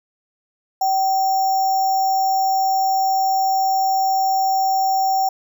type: tone with sample-and-hold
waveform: sine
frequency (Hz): 769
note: G5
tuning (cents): -33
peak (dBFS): -15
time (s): 0.81-5.29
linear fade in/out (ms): 5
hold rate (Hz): 6300
effects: none